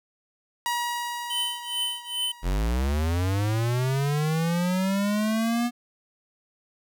sawtooth tone with exponential decay, 957 Hz, A#5, 45 cents sharp, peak -20 dBFS, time 0.66-3.79 s, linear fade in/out 0 ms, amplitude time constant 680 ms
square tone with tremolo, 3039 Hz, F#7, 46 cents sharp, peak -24 dBFS, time 1.3-2.32 s, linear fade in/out 5 ms, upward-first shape triangle, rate 2.4 Hz, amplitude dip 100%
square linear sweep, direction up, 41.71 to 243 Hz, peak -23 dBFS, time 2.42-5.71 s, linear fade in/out 50 ms
effects none

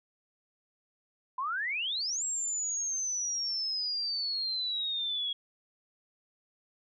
sine exponential two-way sweep, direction up then down, 987.8 to 7640 to 3313 Hz, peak -30 dBFS, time 1.38-5.33 s, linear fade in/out 5 ms, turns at 2.24 s, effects none

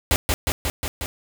pink noise with echo, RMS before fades -18 dBFS, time 0.11-0.16 s, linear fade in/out 0 ms, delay 180 ms, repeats 5, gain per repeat -2 dB, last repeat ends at 1.06 s, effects none

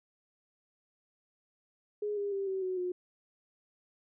sine tone with pitch steps, 416.6 / 404.7 / 393.2 / 382 / 371.1 / 360.6 Hz, G#4 / G#4 / G4 / G4 / F#4 / F#4, +5 / -45 / +5 / -45 / +5 / -45 cents, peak -31 dBFS, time 2.02-2.92 s, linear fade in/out 5 ms, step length 150 ms, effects none

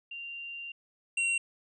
sine / square tone pair in turn, 2777 / 2745 Hz, F7 / F7, -10 / -31 cents, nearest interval unison, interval 21 cents, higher first, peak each -38 / -27 dBFS, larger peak second, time 0.11-0.72 / 1.17-1.38 s, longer first, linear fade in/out 5 ms, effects resampled to 24000 Hz

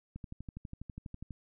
click train, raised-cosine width 5 ms, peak -30 dBFS, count 15, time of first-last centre 0.16-1.308 s, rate 12.2 Hz, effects none

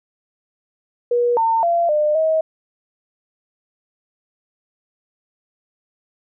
sine tone with pitch steps, 481.6 / 905 / 684 / 602 / 636 Hz, B4 / A5 / F5 / D5 / D#5, -44 / +48 / -36 / +43 / +38 cents, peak -14 dBFS, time 1.11-2.41 s, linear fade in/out 5 ms, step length 260 ms, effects none

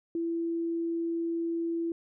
sine tone, 334.4 Hz, E4, 25 cents sharp, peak -28 dBFS, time 0.15-1.92 s, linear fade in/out 2 ms, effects none

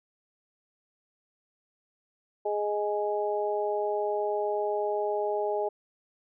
harmonic tone, 207.9 Hz, G#3, 2 cents sharp, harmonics 2 / 3 / 4, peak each -29 / -31 / -32 dBFS, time 2.45-5.69 s, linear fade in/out 10 ms, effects none

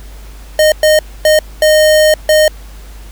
square tone bursts at uneven times, 616 Hz, D#5, 17 cents flat, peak -6 dBFS, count 5, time 0.59-0.72 / 0.83-0.99 / 1.25-1.39 / 1.62-2.14 / 2.29-2.48 s, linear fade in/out 2 ms, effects added 50 Hz sine -29 dBFS peak until 3.11 s + pink hiss -40 dBFS RMS until 3.11 s

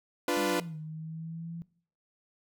sawtooth chord, B diminished, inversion first, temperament equal with one note detuned, 293.7 / 349.2 / 495.3 Hz, D4 / F4 / B4, 0 / 0 / +5 cents, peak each -27 dBFS, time 0.28-0.6 s, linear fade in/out 2 ms
sine linear two-way sweep, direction down then up, 206.6 to 154.4 to 169 Hz, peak -37 dBFS, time 0.37-1.62 s, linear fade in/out 0 ms, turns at 0.76 s
effects noise-tail reverb RT60 0.5 s tail -20 dB re dry

